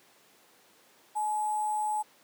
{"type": "tone with sample-and-hold", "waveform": "sine", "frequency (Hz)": 850, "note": "G#5", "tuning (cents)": 40, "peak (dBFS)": -27, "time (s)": [1.15, 2.03], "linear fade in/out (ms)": 20, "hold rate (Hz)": 8820, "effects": ["pink hiss -60 dBFS RMS until 2.23 s", "high-pass 300 Hz 12 dB/octave"]}